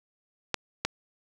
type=clicks; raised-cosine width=0.2 ms; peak=-8 dBFS; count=2; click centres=0.543 / 0.85 s; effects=8-bit